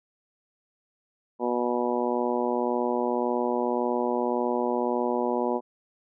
harmonic tone, 121.8 Hz, B2, 24 cents flat, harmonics 2 / 3 / 4 / 5 / 6 / 7 / 8, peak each -30 / -29 / -30 / -32 / -35 / -33 / -33 dBFS, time 1.39-5.61 s, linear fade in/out 50 ms, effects none

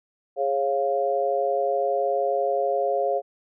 sine chord, Db major, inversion second, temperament equal with one note detuned, 415.3 / 547.4 / 698.5 Hz, Ab4 / Db5 / F5, 0 / -22 / 0 cents, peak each -27 / -24 / -25 dBFS, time 0.36-3.22 s, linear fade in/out 50 ms, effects none

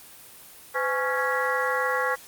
harmonic tone with a mistuned harmonic, 277.2 Hz, C#4, in tune, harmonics 2 / 3 / 4 / 5 / 6 / 7, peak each -28 / -32 / -29 / -31 / -30 / -30 dBFS, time 0.74-2.16 s, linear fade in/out 20 ms, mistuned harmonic 2, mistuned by -150 cents, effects white hiss -47 dBFS RMS until 2.27 s + Opus 24 kbps

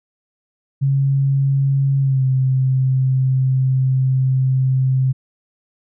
sine tone with pitch glide, 137.2 to 131.08 Hz, C#3 to C3, -17 to +4 cents, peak -13 dBFS, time 0.81-5.13 s, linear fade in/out 20 ms, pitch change -79 cents, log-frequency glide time 2-2.24 s, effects none

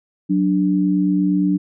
sine tone pair together, 185.02 / 293.7 Hz, F#3 / D4, 0 / 0 cents, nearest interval minor sixth, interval 800 cents, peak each -17 dBFS, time 0.29-1.58 s, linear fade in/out 20 ms, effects none

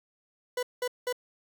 40% pulse tone bursts, 495.8 Hz, B4, 7 cents sharp, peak -27 dBFS, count 3, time 0.57-1.127 s, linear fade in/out 5 ms, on 59 ms, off 190 ms, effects none

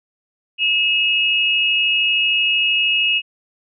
sine tone pair together, 2603 / 2870 Hz, E7 / F7, -22 / +47 cents, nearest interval major second, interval 169 cents, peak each -17 dBFS, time 0.58-3.22 s, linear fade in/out 50 ms, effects none

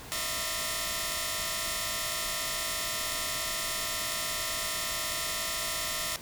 5% pulse tone cluster, 617 / 674 / 997 / 1095 / 1815 Hz, D#5 / E5 / B5 / C#6 / A#6, -15 / +38 / +16 / -22 / -47 cents, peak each -26 dBFS, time 0.12-6.16 s, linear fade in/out 0 ms, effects pink hiss -45 dBFS RMS until 6.21 s

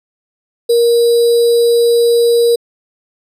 sine tone with sample-and-hold, 470.6 Hz, A#4, 16 cents sharp, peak -7 dBFS, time 0.69-2.56 s, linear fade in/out 10 ms, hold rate 4410 Hz, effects resampled to 32000 Hz

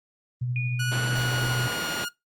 sine tone with tremolo, 123.47 Hz, B2, in tune, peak -24 dBFS, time 0.41-1.68 s, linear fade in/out 10 ms, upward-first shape sine, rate 13 Hz, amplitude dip 30%
sine tone with exponential decay, 2452 Hz, D#7, 26 cents flat, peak -28 dBFS, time 0.56-1.71 s, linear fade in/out 1 ms, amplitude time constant 250 ms
sawtooth tone with pitch glide, 1465 to 1427.4 Hz, F#6 to F6, -18 to +37 cents, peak -25 dBFS, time 0.79-2.09 s, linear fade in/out 10 ms, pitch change -45 cents, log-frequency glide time 1.02-1.9 s
pink band-pass noise, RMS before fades -33 dBFS, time 0.91-2.05 s, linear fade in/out 10 ms, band 170 to 4400 Hz, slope 12 dB/octave
effects noise-tail reverb RT60 0.2 s tail -22 dB re dry + Opus 32 kbps

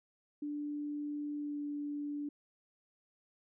sine tone with pitch glide, 293.7 to 291.3 Hz, D4 to D4, 0 to -14 cents, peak -36 dBFS, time 0.42-2.29 s, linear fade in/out 5 ms, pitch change -14 cents, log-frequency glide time 1.38-1.6 s, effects none

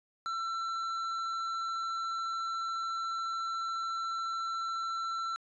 sine tone with hard clipping, 1343 Hz, E6, 32 cents sharp, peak -34 dBFS, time 0.26-5.36 s, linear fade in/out 0 ms, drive 7 dB, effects resampled to 22050 Hz

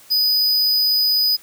square tone, 4978 Hz, D#8, in tune, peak -15 dBFS, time 0.1-1.37 s, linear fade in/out 20 ms, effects white hiss -47 dBFS RMS until 1.42 s + high-pass 60 Hz 12 dB/octave

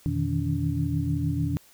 sine tone cluster, 86.5 / 122.5 / 152.2 / 158.8 / 285.8 Hz, F2 / B2 / D#3 / D#3 / D4, -16 / -14 / -38 / +36 / -47 cents, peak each -30 dBFS, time 0.06-1.57 s, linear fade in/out 0 ms, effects white hiss -56 dBFS RMS until 1.73 s

